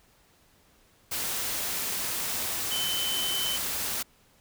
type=tone in noise; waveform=sine; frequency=3056 Hz; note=G7; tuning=45 cents flat; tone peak=-29 dBFS; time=2.71-3.57 s; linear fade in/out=10 ms; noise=white; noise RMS=-31 dBFS; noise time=1.11-4.03 s; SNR=-1 dB; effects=pink hiss -62 dBFS RMS until 4.4 s